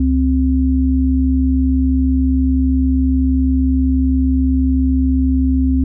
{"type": "tone pair together", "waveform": "sine", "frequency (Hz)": [69.29, 261.6], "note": ["C#2", "C4"], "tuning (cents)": [0, 0], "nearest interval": "octave + major seventh", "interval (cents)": 2300, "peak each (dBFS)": -14, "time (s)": [0, 5.84], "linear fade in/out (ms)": 5, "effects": []}